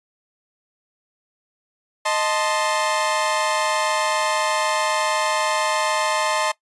sawtooth chord, A diminished, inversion second, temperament equal, 622.3 / 880 / 1046.5 Hz, Eb5 / A5 / C6, 0 / 0 / 0 cents, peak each -20 dBFS, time 2.05-6.52 s, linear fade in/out 10 ms, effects noise-tail reverb RT60 0.1 s tail -19 dB re dry + resampled to 24000 Hz

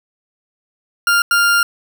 40% pulse tone bursts at uneven times, 1400 Hz, F6, 4 cents sharp, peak -10 dBFS, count 2, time 1.07-1.22 / 1.31-1.63 s, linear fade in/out 2 ms, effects none

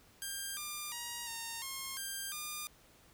5% pulse tone with pitch steps, 1597 / 1196 / 949 / 920 / 1073 / 1591 / 1207 Hz, G6 / D6 / A#5 / A#5 / C6 / G6 / D6, +32 / +31 / +31 / -23 / +43 / +25 / +47 cents, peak -28 dBFS, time 0.22-2.67 s, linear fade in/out 0 ms, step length 350 ms, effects pink hiss -63 dBFS RMS until 3.13 s

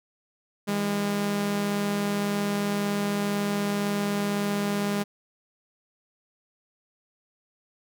sawtooth tone pair together, 161.5 / 203.4 Hz, E3 / G#3, -35 / -36 cents, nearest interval major third, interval 399 cents, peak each -31 / -21 dBFS, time 0.67-5.04 s, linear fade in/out 20 ms, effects none

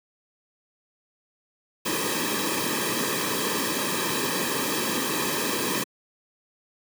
pink noise with comb filter, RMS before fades -26 dBFS, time 1.85-5.84 s, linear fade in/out 10 ms, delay 1.4 ms, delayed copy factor -0.8, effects high-pass 200 Hz 12 dB/octave

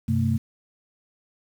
sine tone cluster, 96.3 / 129.2 / 223.9 Hz, G2 / C3 / A3, -30 / -21 / +30 cents, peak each -24 dBFS, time 0.08-0.38 s, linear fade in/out 10 ms, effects 8-bit

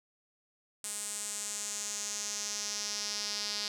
sawtooth tone with band-pass filter sweep, 207.7 Hz, G#3, in tune, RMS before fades -37 dBFS, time 0.84-3.68 s, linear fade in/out 2 ms, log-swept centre 8600 to 4800 Hz, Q 3.6, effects none

